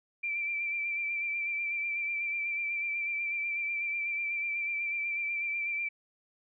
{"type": "tone with vibrato", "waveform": "sine", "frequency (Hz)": 2349, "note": "D7", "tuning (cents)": 0, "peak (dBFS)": -30, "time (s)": [0.23, 5.89], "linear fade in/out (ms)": 10, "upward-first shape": "sine", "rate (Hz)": 8.1, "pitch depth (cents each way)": 30, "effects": []}